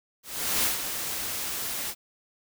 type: noise with ADSR envelope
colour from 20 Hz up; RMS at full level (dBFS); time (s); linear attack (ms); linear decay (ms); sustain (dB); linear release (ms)
white; -24; 0.23-1.95; 410; 130; -8; 58
effects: none